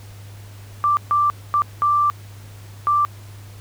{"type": "tone bursts at uneven times", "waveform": "sine", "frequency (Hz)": 1176, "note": "D6", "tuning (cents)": 2, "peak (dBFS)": -14, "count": 5, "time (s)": [[0.84, 0.97], [1.11, 1.3], [1.54, 1.62], [1.82, 2.1], [2.87, 3.05]], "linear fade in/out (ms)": 0, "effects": ["added 101 Hz sine -37 dBFS peak until 3.6 s", "pink hiss -47 dBFS RMS until 3.6 s"]}